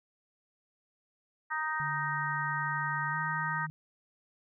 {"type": "harmonic tone", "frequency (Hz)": 311.1, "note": "D#4", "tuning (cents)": 0, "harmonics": [3, 4, 5, 6], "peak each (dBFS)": [-36, -36, -36, -36], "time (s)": [1.5, 3.67], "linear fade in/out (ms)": 20}
{"type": "tone with pitch glide", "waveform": "sine", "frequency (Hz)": [146.83, 155.47], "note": ["D3", "D#3"], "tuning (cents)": [0, -1], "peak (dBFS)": -38, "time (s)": [1.8, 3.7], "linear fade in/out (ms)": 0, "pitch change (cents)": 99, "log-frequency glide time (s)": [3.1, 3.16]}
{"effects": []}